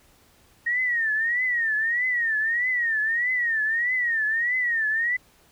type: tone with vibrato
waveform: sine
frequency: 1866 Hz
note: A#6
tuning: 1 cent sharp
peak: -21 dBFS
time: 0.66-5.17 s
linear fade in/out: 10 ms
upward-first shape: triangle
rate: 1.6 Hz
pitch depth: 160 cents each way
effects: pink hiss -58 dBFS RMS until 5.51 s